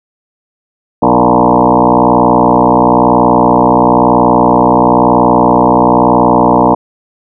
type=tone with frequency modulation; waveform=sine; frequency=587.3 Hz; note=D5; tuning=in tune; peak=-4 dBFS; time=1.02-6.75 s; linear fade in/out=10 ms; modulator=61 Hz; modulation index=6.7; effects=none